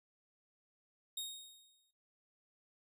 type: tone with exponential decay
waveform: sawtooth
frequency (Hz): 3729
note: A#7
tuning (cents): 0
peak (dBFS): -34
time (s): 1.17-1.91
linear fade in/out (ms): 5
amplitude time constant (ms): 160
effects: noise-tail reverb RT60 0.2 s tail -18 dB re dry